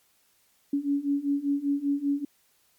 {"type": "beating tone pair", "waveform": "sine", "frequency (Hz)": [280.3, 285.4], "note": ["C#4", "D4"], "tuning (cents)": [19, -49], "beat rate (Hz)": 5.1, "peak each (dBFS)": [-28, -26], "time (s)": [0.73, 2.25], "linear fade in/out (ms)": 5, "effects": ["white hiss -66 dBFS RMS until 2.78 s", "MP3 96 kbps"]}